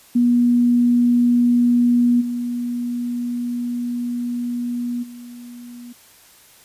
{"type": "tone with level steps", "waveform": "sine", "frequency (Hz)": 241.6, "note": "B3", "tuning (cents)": -38, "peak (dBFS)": [-12, -21, -34], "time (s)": [0.15, 5.93], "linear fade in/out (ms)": 10, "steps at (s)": [2.2, 5.02], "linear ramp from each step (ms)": 20, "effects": ["white hiss -49 dBFS RMS until 6.64 s", "resampled to 32000 Hz"]}